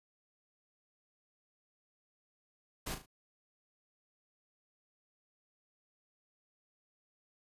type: noise with echo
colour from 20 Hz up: pink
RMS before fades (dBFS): -39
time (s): 2.86-2.95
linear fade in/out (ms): 10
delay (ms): 37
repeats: 3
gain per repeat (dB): -8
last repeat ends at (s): 3.061
effects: resampled to 32000 Hz